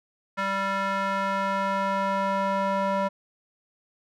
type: tone with band-pass filter sweep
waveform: square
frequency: 195.3 Hz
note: G3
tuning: 6 cents flat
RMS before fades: -26 dBFS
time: 0.37-3.09 s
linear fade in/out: 20 ms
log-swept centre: 1400 to 840 Hz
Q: 1.8
effects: none